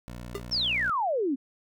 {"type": "tone", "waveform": "15% pulse", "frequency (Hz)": 60.2, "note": "B1", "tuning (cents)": -44, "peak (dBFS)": -32, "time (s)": [0.08, 0.9], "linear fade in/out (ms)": 0}
{"type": "tone with exponential decay", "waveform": "square", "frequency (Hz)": 401.4, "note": "G4", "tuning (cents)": 41, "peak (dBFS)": -28, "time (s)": [0.35, 0.44], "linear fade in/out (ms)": 1, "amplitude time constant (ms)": 19}
{"type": "exponential sweep", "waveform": "sine", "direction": "down", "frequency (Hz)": [5680, 250], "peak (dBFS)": -24, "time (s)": [0.51, 1.36], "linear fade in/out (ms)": 20}
{"effects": []}